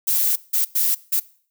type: noise bursts at uneven times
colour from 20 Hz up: violet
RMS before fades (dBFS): -19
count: 4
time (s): 0.07-0.36 / 0.53-0.65 / 0.75-0.95 / 1.12-1.2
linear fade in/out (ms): 10
effects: noise-tail reverb RT60 0.5 s tail -21 dB re dry